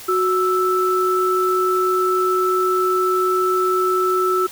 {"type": "tone pair together", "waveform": "sine", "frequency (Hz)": [368.4, 1318.5], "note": ["F#4", "E6"], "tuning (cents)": [-7, 0], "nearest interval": "octave + minor seventh", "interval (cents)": 2207, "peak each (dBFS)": -18, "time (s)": [0.08, 4.47], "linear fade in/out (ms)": 10, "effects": ["white hiss -37 dBFS RMS until 4.51 s"]}